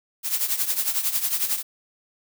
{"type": "noise with tremolo", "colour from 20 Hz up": "blue", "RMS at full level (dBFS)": -21, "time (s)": [0.23, 1.63], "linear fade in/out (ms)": 50, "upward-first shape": "triangle", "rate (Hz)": 11, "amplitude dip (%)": 80, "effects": []}